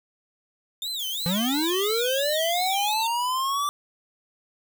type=tone with vibrato; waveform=40% pulse; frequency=3531 Hz; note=A7; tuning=5 cents sharp; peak=-27 dBFS; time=0.82-3.07 s; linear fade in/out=2 ms; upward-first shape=sine; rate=2.9 Hz; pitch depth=250 cents each way
type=noise; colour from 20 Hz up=violet; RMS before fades=-37 dBFS; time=0.99-2.94 s; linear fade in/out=5 ms
type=linear sweep; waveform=square; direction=up; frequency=164.81 to 1174.7 Hz; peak=-24 dBFS; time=1.26-3.69 s; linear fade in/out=0 ms
effects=none

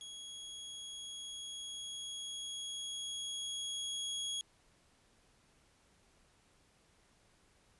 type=tone with level ramp; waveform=sawtooth; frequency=3322 Hz; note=G#7; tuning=in tune; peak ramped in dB=-43 to -33 dBFS; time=0.01-4.41 s; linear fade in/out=0 ms; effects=pink hiss -69 dBFS RMS until 7.79 s + resampled to 24000 Hz

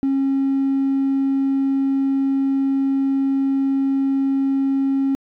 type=tone; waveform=triangle; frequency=271.8 Hz; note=C#4; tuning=34 cents flat; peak=-13 dBFS; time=0.03-5.15 s; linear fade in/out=0 ms; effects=tanh soft clip ceiling -12 dBFS

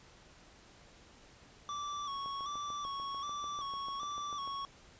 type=tone with vibrato; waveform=square; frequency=1137 Hz; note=C#6; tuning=44 cents sharp; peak=-38 dBFS; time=1.69-4.65 s; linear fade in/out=0 ms; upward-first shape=square; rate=1.3 Hz; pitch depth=44 cents each way
type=click train; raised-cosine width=1 ms; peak=-36 dBFS; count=16; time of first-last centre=2.26-4.476 s; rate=6.77 Hz
effects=pink hiss -59 dBFS RMS until 4.99 s + resampled to 16000 Hz

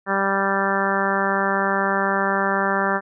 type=harmonic tone; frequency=195.9 Hz; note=G3; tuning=1 cent flat; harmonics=1 / 2 / 3 / 4 / 5 / 6 / 7 / 8 / 9; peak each=-27 / -27 / -27 / -27 / -27 / -27 / -27 / -27 / -27 dBFS; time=0.06-3.01 s; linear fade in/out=50 ms; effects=none

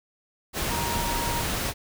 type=tone in noise; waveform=sine; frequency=940 Hz; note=A#5; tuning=14 cents sharp; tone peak=-30 dBFS; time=0.68-1.44 s; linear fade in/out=50 ms; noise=pink; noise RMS=-28 dBFS; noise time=0.53-1.74 s; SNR=-5 dB; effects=none

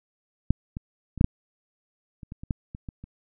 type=clicks; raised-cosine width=5 ms; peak=-6 / -20 / -23 / -6 / -6 / -28 / -25 / -26 / -13 / -24 / -23 / -28 dBFS; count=12; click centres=0.506 / 0.769 / 1.177 / 1.211 / 1.244 / 2.232 / 2.321 / 2.435 / 2.508 / 2.749 / 2.888 / 3.04 s; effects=none

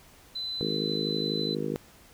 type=tone; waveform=sine; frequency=4021 Hz; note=B7; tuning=30 cents sharp; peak=-31 dBFS; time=0.35-1.55 s; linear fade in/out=10 ms
type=harmonic tone; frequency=52.2 Hz; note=G#1; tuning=10 cents sharp; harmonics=3 / 4 / 5 / 6 / 7 / 8 / 9; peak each=-36 / -36 / -36 / -36 / -36 / -36 / -36 dBFS; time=0.61-1.76 s; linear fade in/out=0 ms
effects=pink hiss -55 dBFS RMS until 2.13 s

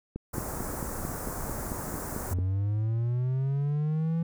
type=click train; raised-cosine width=3 ms; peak=-21 dBFS; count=11; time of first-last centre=0.16-2.387 s; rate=4.49 Hz
type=band-stop noise; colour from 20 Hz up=pink; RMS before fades=-35 dBFS; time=0.33-2.34 s; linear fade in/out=10 ms; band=1500 to 6900 Hz; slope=24 dB/octave
type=linear sweep; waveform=triangle; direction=up; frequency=87.31 to 167.7 Hz; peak=-23 dBFS; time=2.31-4.23 s; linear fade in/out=5 ms
effects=none

